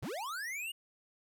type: linear sweep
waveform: square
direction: up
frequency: 66.9 to 2910 Hz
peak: -38 dBFS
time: 0.02-0.72 s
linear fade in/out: 10 ms
effects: 13-bit